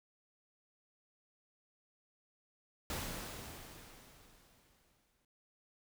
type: noise with exponential decay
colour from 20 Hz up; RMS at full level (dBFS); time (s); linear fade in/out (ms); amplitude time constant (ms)
pink; -39; 2.9-5.25; 2; 510
effects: none